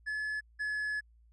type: tone pair in turn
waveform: triangle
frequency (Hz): 1714 / 1705.8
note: A6 / G#6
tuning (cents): -46 / +46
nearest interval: unison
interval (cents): 8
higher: first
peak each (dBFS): -31 / -30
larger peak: second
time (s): 0.06-0.41 / 0.59-1.01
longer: second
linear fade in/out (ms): 20
effects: added 57 Hz sine -59 dBFS peak until 1.32 s + resampled to 24000 Hz